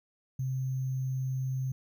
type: tone with sample-and-hold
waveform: sine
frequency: 130.6 Hz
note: C3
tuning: 3 cents flat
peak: -29 dBFS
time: 0.39-1.72 s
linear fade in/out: 5 ms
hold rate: 6300 Hz
effects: none